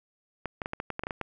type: clicks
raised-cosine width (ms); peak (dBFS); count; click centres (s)
0.5; -17; 11; 0.457 / 0.618 / 0.659 / 0.734 / 0.801 / 0.903 / 0.994 / 1.036 / 1.069 / 1.108 / 1.213
effects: none